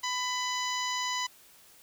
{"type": "harmonic tone", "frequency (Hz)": 998, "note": "B5", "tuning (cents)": 18, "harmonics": [1, 2, 3, 4, 5, 6, 7], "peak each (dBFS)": [-33, -36, -38, -39, -40, -41, -41], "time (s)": [0.03, 1.27], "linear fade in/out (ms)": 10, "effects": ["white hiss -57 dBFS RMS until 1.82 s"]}